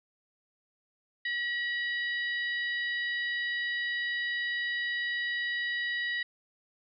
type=harmonic tone with a mistuned harmonic; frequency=959 Hz; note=A#5; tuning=49 cents sharp; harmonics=2 / 3 / 4 / 5; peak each=-30 / -42 / -40 / -49 dBFS; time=1.25-6.23 s; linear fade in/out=5 ms; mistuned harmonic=3; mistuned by=+52 cents; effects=none

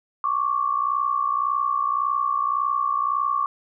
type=tone pair together; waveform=sine; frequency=1100 / 1161.8 Hz; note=C#6 / D6; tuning=-14 / -19 cents; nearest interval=minor second; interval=95 cents; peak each=-23 dBFS; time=0.24-3.46 s; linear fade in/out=2 ms; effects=none

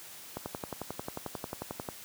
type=click train; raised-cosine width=1 ms; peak=-21 dBFS; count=18; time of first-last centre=0.37-1.888 s; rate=11.2 Hz; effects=white hiss -48 dBFS RMS until 2.04 s + high-pass 80 Hz 12 dB/octave

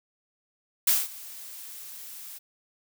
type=noise with ADSR envelope; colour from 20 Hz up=blue; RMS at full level=-20 dBFS; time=0.87-2.39 s; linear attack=6 ms; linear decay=200 ms; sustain=-22 dB; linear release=17 ms; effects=none

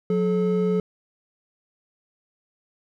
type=tone pair together; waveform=triangle; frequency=181.1 / 430.7 Hz; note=F#3 / A4; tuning=-37 / -37 cents; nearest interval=octave + minor third; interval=1500 cents; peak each=-20 dBFS; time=0.1-0.8 s; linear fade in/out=2 ms; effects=none

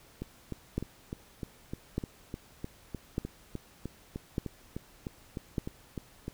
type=two click trains; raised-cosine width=3 ms; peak=-23 / -17 dBFS; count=21 / 5; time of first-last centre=0.22-6.281 / 0.78-5.582 s; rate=3.3 / 0.833 Hz; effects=pink hiss -58 dBFS RMS until 6.33 s

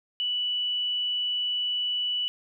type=tone; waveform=sine; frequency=2960 Hz; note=F#7; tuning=in tune; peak=-25 dBFS; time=0.2-2.28 s; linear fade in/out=0 ms; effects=none

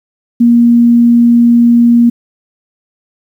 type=tone; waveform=sine; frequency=236.6 Hz; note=A#3; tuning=26 cents sharp; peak=-3 dBFS; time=0.4-2.1 s; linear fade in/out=10 ms; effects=7-bit

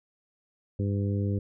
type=harmonic tone; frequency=100.3 Hz; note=G2; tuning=40 cents sharp; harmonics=1 / 2 / 3 / 4 / 5; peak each=-26 / -32 / -36 / -38 / -40 dBFS; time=0.79-1.39 s; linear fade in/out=5 ms; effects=none

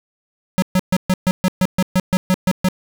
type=tone bursts; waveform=square; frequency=185 Hz; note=F#3; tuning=in tune; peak=-13 dBFS; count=13; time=0.58-2.686 s; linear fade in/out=0 ms; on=42 ms; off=130 ms; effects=none

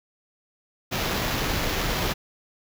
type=noise with sample-and-hold; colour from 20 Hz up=pink; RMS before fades=-26 dBFS; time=0.91-2.14 s; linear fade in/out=20 ms; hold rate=8820 Hz; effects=none

